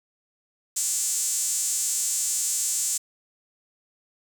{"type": "tone with high-pass filter", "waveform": "sawtooth", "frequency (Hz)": 293.7, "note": "D4", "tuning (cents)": 0, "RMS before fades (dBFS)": -26, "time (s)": [0.76, 2.98], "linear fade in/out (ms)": 10, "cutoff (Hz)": 7400, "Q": 4.1, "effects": []}